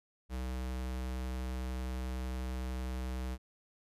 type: tone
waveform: square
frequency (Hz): 63.5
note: B1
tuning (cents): +49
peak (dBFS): -36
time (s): 0.29-3.38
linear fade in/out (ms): 50
effects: resampled to 32000 Hz